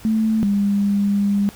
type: tone pair in turn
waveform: sine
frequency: 220 / 201.6 Hz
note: A3 / G3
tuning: 0 / +49 cents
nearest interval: major second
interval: 151 cents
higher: first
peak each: -15 dBFS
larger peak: neither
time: 0.05-0.43 / 0.43-1.49 s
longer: second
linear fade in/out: 0 ms
effects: pink hiss -43 dBFS RMS until 1.55 s